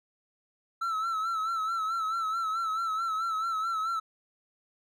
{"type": "tone with vibrato", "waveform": "triangle", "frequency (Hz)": 1321, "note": "E6", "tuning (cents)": 3, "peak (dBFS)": -26, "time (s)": [0.81, 4], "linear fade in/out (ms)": 10, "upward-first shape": "sine", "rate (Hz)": 4.6, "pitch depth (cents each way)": 59, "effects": []}